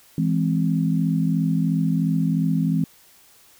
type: chord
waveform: sine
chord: E augmented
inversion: none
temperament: equal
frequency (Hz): 164.81 / 207.7 / 261.6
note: E3 / G#3 / B#3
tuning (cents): 0 / 0 / 0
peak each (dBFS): -20 / -25 / -24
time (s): 0.18-2.84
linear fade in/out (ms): 2
effects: white hiss -53 dBFS RMS until 3.59 s